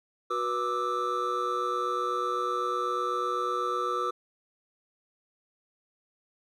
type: tone cluster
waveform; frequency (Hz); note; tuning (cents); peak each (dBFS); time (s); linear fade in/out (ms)
triangle; 367.2 / 486.3 / 1182 / 1310; F#4 / B4 / D6 / E6; -13 / -27 / +11 / -11; -33 / -32 / -29 / -30; 0.3-4.11; 10
effects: none